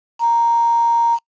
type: tone with quantisation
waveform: sine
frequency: 932.3 Hz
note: A#5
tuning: in tune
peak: -12 dBFS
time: 0.19-1.19 s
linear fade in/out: 50 ms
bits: 6
effects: noise-tail reverb RT60 0.1 s tail -26 dB re dry + resampled to 16000 Hz